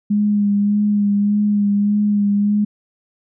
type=tone with vibrato; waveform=sine; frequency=205.4 Hz; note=G#3; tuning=19 cents flat; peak=-13 dBFS; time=0.1-2.65 s; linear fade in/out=10 ms; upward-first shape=sine; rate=1.7 Hz; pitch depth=24 cents each way; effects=none